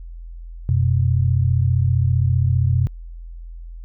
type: tone pair together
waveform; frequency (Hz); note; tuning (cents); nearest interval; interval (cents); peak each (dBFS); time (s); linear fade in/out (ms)
sine; 90.4 / 125.61; F#2 / B2; -40 / +30; tritone; 570; -17; 0.69-2.87; 0
effects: added 42 Hz sine -32 dBFS peak until 3.84 s